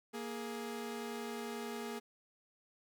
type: tone pair together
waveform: sawtooth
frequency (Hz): 234.1 / 417.1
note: A#3 / G#4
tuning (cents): +8 / +7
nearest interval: minor seventh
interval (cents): 999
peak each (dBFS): -39 / -39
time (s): 0.13-2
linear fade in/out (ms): 20
effects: none